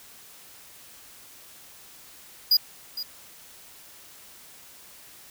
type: tone with echo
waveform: square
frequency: 4888 Hz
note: D#8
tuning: 32 cents flat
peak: -16 dBFS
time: 2.51-2.57 s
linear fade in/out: 5 ms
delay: 460 ms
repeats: 1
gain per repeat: -14 dB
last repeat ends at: 3.03 s
effects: white hiss -49 dBFS RMS until 5.3 s